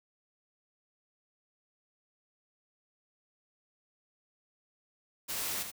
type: noise with echo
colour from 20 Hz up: white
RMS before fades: -36 dBFS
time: 5.28-5.64 s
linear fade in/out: 20 ms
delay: 77 ms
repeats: 1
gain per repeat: -6 dB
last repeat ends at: 5.717 s
effects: none